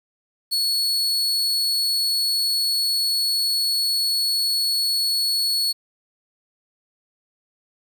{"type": "tone", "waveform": "40% pulse", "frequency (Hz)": 4391, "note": "C#8", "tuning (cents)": -17, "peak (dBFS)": -18, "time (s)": [0.51, 5.73], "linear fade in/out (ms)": 20, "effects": ["9-bit"]}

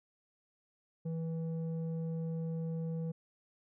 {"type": "tone with low-pass filter", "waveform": "square", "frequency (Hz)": 163.3, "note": "E3", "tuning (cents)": -16, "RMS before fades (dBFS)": -37, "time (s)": [1.05, 3.12], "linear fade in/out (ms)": 10, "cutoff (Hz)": 360, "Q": 4.9, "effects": []}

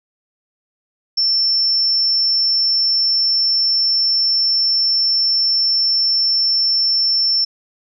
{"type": "tone", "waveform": "sine", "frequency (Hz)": 5380, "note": "E8", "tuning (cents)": 34, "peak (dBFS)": -13, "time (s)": [1.17, 7.45], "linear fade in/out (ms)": 10, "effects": []}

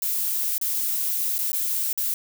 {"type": "noise with dropouts", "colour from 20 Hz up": "violet", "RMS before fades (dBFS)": -25, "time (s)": [0.02, 2.14], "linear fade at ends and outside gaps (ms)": 2, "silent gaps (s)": [[0.581, 0.613], [1.382, 1.388], [1.518, 1.53], [1.93, 1.976]], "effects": []}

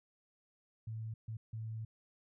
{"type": "tone bursts at uneven times", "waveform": "sine", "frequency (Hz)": 111.1, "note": "A2", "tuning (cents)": 17, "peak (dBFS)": -39, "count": 3, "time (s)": [[0.87, 1.14], [1.28, 1.37], [1.53, 1.85]], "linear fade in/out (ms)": 5, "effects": []}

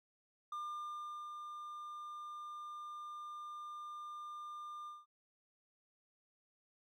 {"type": "tone with ADSR envelope", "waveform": "triangle", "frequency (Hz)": 1200, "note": "D6", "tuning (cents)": 37, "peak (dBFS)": -38, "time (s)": [0.52, 5.06], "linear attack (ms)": 4, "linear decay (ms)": 770, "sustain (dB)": -5, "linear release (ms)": 190, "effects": []}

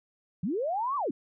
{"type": "linear two-way sweep", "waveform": "sine", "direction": "up then down", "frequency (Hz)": [150, 1174.7, 216], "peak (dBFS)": -27, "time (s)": [0.43, 1.11], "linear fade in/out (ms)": 5, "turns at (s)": 0.96, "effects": []}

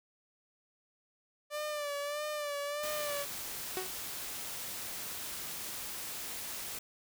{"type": "tone with vibrato", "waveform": "sawtooth", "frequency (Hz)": 587.3, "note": "D5", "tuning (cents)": 0, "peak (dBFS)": -31, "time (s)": [1.5, 3.26], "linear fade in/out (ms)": 50, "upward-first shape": "sine", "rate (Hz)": 1.6, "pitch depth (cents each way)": 50}
{"type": "noise", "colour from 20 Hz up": "white", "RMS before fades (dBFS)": -41, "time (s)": [2.83, 6.79], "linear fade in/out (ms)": 5}
{"type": "tone with exponential decay", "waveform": "sawtooth", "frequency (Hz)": 372.1, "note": "F#4", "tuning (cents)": 10, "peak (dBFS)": -28, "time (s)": [3.77, 3.99], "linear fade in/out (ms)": 0, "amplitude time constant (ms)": 47}
{"effects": []}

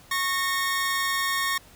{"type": "tone pair together", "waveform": "sawtooth", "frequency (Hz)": [1100, 1840.4], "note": ["C#6", "A#6"], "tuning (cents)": [-14, -23], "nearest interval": "major sixth", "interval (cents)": 891, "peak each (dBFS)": -23, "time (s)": [0.11, 1.58], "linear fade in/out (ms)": 5, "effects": ["pink hiss -52 dBFS RMS until 1.75 s"]}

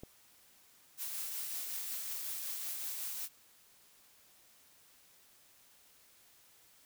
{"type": "click", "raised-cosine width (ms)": 2, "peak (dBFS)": -33, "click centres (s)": 0.035}
{"type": "noise with tremolo", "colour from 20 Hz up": "blue", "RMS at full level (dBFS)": -39, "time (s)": [0.97, 3.29], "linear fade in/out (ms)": 50, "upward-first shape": "triangle", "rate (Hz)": 5.4, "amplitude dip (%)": 30}
{"effects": ["white hiss -64 dBFS RMS until 6.85 s"]}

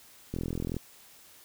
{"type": "click train", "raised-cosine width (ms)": 3, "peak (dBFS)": -20, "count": 19, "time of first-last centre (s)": [0.34, 0.767], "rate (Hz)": 42.2, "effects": ["white hiss -55 dBFS RMS until 1.44 s"]}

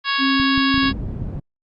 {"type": "harmonic tone", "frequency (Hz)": 554.4, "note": "C#5", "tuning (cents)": 0, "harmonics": [2, 3, 4, 5, 6, 7, 8, 9], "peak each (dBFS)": [-23, -23, -30, -26, -27, -28, -31, -30], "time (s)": [0.04, 0.93], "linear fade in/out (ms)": 50}
{"type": "tone", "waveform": "sine", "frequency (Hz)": 269, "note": "C4", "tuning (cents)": 48, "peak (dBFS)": -17, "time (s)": [0.18, 0.94], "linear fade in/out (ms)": 50}
{"type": "clicks", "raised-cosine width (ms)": 5, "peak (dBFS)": -15, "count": 6, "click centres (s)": [0.399, 0.578, 0.743, 0.779, 0.918, 1.216]}
{"type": "low-pass noise", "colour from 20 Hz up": "white", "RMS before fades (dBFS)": -27, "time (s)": [0.82, 1.4], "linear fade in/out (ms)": 10, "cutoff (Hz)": 140, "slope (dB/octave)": 12}
{"effects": ["Opus 32 kbps"]}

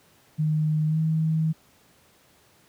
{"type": "tone with pitch glide", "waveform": "sine", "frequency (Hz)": [154.4, 158.92], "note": ["D#3", "D#3"], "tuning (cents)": [-13, 37], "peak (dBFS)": -20, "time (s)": [0.38, 1.53], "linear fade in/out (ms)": 20, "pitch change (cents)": 50, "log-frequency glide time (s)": [0.87, 0.98], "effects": ["pink hiss -59 dBFS RMS until 2.68 s", "high-pass 80 Hz 12 dB/octave"]}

